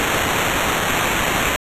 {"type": "noise with sample-and-hold", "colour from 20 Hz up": "blue", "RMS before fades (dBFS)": -19, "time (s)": [0, 1.56], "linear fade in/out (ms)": 0, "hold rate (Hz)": 4900, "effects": ["resampled to 32000 Hz"]}